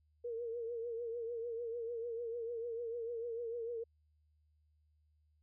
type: tone with vibrato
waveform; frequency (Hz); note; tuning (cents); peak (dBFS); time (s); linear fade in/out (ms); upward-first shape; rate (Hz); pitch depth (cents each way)
sine; 466.2; A#4; 0; -38; 0.24-3.84; 10; triangle; 6.7; 78
effects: added 76 Hz sine -70 dBFS peak until 5.42 s